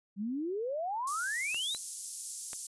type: exponential sweep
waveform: sine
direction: up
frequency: 189.8 to 4186 Hz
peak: -32 dBFS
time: 0.16-1.78 s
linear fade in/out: 50 ms
type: high-pass noise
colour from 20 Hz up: pink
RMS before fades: -39 dBFS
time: 1.07-2.67 s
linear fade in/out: 5 ms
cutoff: 6500 Hz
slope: 24 dB/octave
type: clicks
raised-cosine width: 0.3 ms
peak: -28 dBFS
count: 3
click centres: 1.545 / 1.748 / 2.532 s
effects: resampled to 24000 Hz